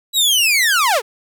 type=linear sweep; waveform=sawtooth; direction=down; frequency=3951 to 392 Hz; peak=-9 dBFS; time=0.13-1.02 s; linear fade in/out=50 ms; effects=none